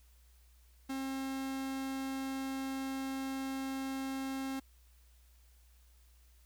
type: tone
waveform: 45% pulse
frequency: 267.8 Hz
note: C4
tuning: 40 cents sharp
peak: -36 dBFS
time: 0.89-4.6 s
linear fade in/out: 10 ms
effects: added 60 Hz sine -60 dBFS peak until 6.45 s + white hiss -70 dBFS RMS until 6.45 s